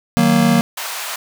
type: chord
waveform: square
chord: D# minor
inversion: none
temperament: just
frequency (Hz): 155.56 / 186.68 / 233.3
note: D#3 / F#3 / A#3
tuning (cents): 0 / +16 / +2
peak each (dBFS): -19 / -17 / -14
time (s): 0.17-0.61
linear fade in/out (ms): 0
type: high-pass noise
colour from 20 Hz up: pink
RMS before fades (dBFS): -26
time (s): 0.77-1.16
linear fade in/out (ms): 5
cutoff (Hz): 730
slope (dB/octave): 24
effects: none